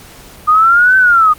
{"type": "linear two-way sweep", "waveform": "sine", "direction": "up then down", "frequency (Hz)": [1214, 1543, 1214], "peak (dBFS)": -5, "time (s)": [0.47, 1.34], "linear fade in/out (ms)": 20, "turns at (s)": 0.97, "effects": ["pink hiss -37 dBFS RMS until 1.38 s", "Opus 48 kbps"]}